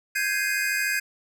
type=chord; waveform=square; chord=Ab major seventh; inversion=third; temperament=equal; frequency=1568 / 1661.2 / 2093 / 2489 Hz; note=G6 / Ab6 / C7 / Eb7; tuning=0 / 0 / 0 / 0 cents; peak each=-30 / -28 / -32 / -30 dBFS; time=0.15-1 s; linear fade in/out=10 ms; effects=none